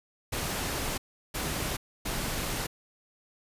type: noise bursts at uneven times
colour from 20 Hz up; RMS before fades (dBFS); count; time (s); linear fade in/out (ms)
pink; -32; 3; 0.32-0.98 / 1.34-1.77 / 2.05-2.67; 10
effects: resampled to 32000 Hz